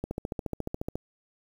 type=click train; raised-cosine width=2 ms; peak=-18 dBFS; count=14; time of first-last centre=0.04-0.955 s; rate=14.2 Hz; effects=8-bit